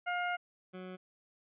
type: tone pair in turn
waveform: 20% pulse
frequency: 710 / 184.4 Hz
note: F5 / F#3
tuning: +28 / -6 cents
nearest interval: octave + major seventh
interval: 2334 cents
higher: first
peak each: -27 / -38 dBFS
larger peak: first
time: 0.06-0.37 / 0.73-0.97 s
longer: first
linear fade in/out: 20 ms
effects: resampled to 8000 Hz